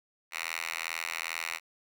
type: tone with high-pass filter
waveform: 5% pulse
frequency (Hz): 82.41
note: E2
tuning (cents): 0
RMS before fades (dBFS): -36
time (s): 0.31-1.6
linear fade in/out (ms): 50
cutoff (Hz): 1800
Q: 2.7
effects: none